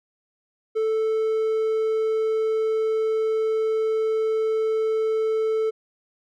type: tone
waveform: triangle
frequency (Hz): 440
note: A4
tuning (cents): 0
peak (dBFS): -18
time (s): 0.75-5.71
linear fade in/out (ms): 20
effects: none